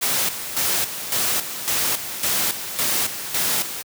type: noise with tremolo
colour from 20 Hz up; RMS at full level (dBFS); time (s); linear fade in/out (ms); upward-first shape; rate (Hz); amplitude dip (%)
white; -21; 0.01-3.83; 20; square; 1.8; 65
effects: high-pass 80 Hz 12 dB/octave